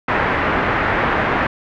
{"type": "low-pass noise", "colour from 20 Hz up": "white", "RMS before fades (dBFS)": -18, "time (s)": [0.08, 1.47], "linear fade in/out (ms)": 5, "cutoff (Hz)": 1900, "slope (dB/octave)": 24, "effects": []}